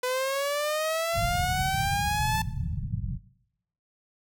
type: linear sweep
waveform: sawtooth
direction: up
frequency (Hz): 498 to 880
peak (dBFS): -22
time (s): 0.03-2.42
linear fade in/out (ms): 5
type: low-pass noise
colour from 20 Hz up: white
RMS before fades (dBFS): -31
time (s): 1.13-3.19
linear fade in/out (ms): 50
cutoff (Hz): 170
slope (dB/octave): 48
effects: noise-tail reverb RT60 0.8 s tail -19 dB re dry